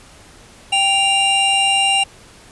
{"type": "tone pair together", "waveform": "square", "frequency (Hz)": [784, 2794], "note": ["G5", "F7"], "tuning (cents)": [0, 0], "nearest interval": "octave + minor seventh", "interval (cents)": 2200, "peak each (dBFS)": [-19, -15], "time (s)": [0.72, 2.04], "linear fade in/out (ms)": 10, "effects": ["pink hiss -44 dBFS RMS until 2.51 s", "resampled to 24000 Hz"]}